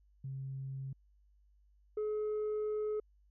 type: tone pair in turn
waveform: sine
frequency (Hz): 134.5 / 425.5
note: C3 / G#4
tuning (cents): +48 / +42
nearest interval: octave + minor sixth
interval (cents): 1994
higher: second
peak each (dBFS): -38 / -30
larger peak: second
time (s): 0.24-0.93 / 1.97-3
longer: second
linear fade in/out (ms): 5
effects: tanh soft clip ceiling -32 dBFS + added 50 Hz sine -64 dBFS peak until 3.3 s